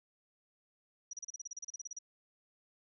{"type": "tone bursts", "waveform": "sine", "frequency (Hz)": 5810, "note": "F#8", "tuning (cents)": -32, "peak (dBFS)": -40, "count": 16, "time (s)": [1.11, 1.988], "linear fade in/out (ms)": 5, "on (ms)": 23, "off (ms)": 34, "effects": []}